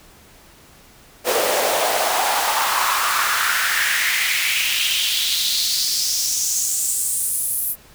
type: noise with high-pass filter sweep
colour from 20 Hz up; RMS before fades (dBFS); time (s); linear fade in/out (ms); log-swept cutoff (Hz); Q
pink; -20; 1.24-7.76; 50; 470 to 12000; 3.4
effects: pink hiss -48 dBFS RMS until 7.94 s